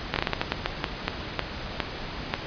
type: slowing click train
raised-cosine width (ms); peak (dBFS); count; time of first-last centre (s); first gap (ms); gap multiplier
0.3; -7; 14; 0.14-2.339; 21; 1.31
effects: pink hiss -35 dBFS RMS until 2.46 s + resampled to 11025 Hz